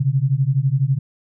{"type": "beating tone pair", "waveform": "sine", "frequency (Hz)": [129.4, 141.4], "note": ["C3", "C#3"], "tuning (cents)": [-19, 35], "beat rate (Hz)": 12, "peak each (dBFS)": -18, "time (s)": [0, 0.99], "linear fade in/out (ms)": 10, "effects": []}